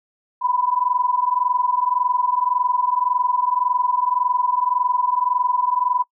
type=tone pair together; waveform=sine; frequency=982.2 / 1004 Hz; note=B5 / B5; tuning=-10 / +28 cents; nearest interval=unison; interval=38 cents; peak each=-20 dBFS; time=0.41-6.04 s; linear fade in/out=20 ms; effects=noise-tail reverb RT60 0.1 s tail -26 dB re dry